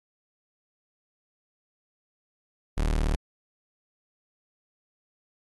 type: tone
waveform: 35% pulse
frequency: 38.01 Hz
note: D#1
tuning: 40 cents flat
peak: -21 dBFS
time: 2.77-3.16 s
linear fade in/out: 10 ms
effects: AAC 32 kbps